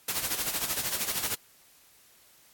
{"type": "noise with tremolo", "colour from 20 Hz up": "white", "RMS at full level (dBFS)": -28, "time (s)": [0.08, 1.35], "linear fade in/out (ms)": 5, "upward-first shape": "sine", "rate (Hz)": 13, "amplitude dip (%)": 65, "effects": ["white hiss -59 dBFS RMS until 2.53 s", "AAC 64 kbps"]}